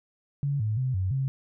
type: tone with pitch steps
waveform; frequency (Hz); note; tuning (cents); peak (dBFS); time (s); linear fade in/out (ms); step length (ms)
sine; 141.6 / 107.6 / 129.4 / 93.7 / 134.3; C#3 / A2 / C3 / F#2 / C3; +37 / -38 / -19 / +22 / +46; -24; 0.43-1.28; 0; 170
effects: none

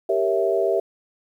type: chord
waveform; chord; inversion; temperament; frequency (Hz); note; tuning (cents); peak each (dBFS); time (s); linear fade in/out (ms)
sine; G diminished seventh; none; equal; 392 / 466.2 / 554.4 / 659.3; G4 / Bb4 / Db5 / Fb5; 0 / 0 / 0 / 0; -22 / -25 / -27 / -22; 0.09-0.8; 5
effects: 9-bit

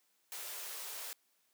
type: high-pass noise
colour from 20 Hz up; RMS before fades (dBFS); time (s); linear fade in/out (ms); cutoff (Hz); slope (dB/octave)
white; -44; 0.32-1.13; 0; 380; 48
effects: white hiss -75 dBFS RMS until 1.53 s + high-pass 200 Hz 12 dB/octave

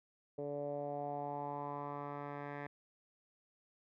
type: tone with low-pass filter sweep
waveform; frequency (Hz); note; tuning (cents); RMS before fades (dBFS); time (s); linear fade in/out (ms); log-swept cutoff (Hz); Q
10% pulse; 144.1; D3; -33; -42; 0.38-2.67; 5; 500 to 1700; 4.2
effects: none

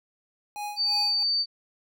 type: tone with tremolo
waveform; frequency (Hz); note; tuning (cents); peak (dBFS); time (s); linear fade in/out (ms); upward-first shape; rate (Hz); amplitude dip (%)
square; 829; G#5; -3; -31; 0.56-1.23; 0; sine; 2.9; 90
type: tone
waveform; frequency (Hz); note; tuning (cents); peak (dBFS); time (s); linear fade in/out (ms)
sine; 4590; D8; -40; -22; 0.76-1.46; 50
effects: none

